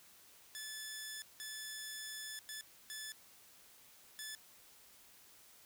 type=tone bursts at uneven times; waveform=10% pulse; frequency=1736 Hz; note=A6; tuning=24 cents flat; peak=-35 dBFS; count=5; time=0.55-1.22 / 1.4-2.39 / 2.49-2.61 / 2.9-3.12 / 4.19-4.35 s; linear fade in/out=0 ms; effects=white hiss -62 dBFS RMS until 5.65 s